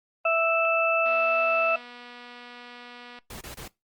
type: harmonic tone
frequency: 659.3 Hz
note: E5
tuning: in tune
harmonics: 1 / 2 / 4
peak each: -23 / -26 / -25 dBFS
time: 0.25-1.76 s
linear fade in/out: 5 ms
type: click train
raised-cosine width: 0.3 ms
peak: -29 dBFS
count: 518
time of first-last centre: 1.06-3.188 s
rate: 243 Hz
type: noise bursts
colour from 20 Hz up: pink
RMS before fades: -40 dBFS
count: 3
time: 3.3-3.68 s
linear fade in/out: 5 ms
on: 110 ms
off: 25 ms
effects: noise-tail reverb RT60 0.2 s tail -21 dB re dry + Opus 24 kbps